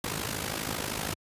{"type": "noise with amplitude modulation", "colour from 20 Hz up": "pink", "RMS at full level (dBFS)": -29, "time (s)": [0.04, 1.14], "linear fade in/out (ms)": 2, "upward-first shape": "sine", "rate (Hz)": 52.6, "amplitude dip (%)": 75, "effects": ["high-pass 80 Hz 12 dB/octave", "resampled to 32000 Hz"]}